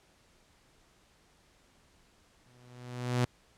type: tone with exponential growth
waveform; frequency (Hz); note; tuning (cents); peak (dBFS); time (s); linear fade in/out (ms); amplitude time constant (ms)
sawtooth; 123.47; B2; 0; -20; 2.46-3.25; 5; 170
effects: pink hiss -65 dBFS RMS until 3.57 s + low-pass 9000 Hz 12 dB/octave